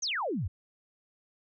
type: exponential sweep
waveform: sine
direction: down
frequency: 6750 to 73.42 Hz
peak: -29 dBFS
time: 0.02-0.48 s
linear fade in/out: 10 ms
effects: none